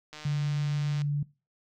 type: click train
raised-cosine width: 0.2 ms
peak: -26 dBFS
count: 136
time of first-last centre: 0.13-1.018 s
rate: 152 Hz
type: tone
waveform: sine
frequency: 145 Hz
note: D3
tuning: 22 cents flat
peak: -25 dBFS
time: 0.25-1.23 s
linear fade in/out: 5 ms
effects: noise-tail reverb RT60 0.3 s tail -21 dB re dry